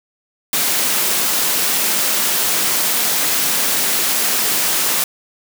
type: high-pass noise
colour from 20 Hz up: white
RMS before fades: -17 dBFS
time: 0.53-5.04 s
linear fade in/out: 2 ms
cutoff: 150 Hz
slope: 24 dB/octave
effects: none